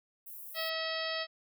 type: high-pass noise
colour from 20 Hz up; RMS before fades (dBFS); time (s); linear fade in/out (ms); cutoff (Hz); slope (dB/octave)
white; -46; 0.26-0.7; 10; 12000; 24
type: harmonic tone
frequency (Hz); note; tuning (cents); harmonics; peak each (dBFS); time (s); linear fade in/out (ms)
645; E5; -38; 1 / 2 / 3 / 4 / 5 / 6 / 7 / 8; -38 / -42 / -39 / -44 / -41 / -43 / -42 / -44; 0.54-1.27; 50
effects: none